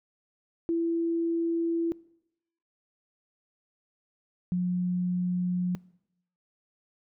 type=tone pair in turn; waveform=sine; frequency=334.2 / 179.51 Hz; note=E4 / F3; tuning=+24 / +48 cents; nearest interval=major seventh; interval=1076 cents; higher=first; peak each=-24 dBFS; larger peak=neither; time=0.69-1.92 / 4.52-5.75 s; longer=neither; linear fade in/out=0 ms; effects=noise-tail reverb RT60 0.8 s tail -23 dB re dry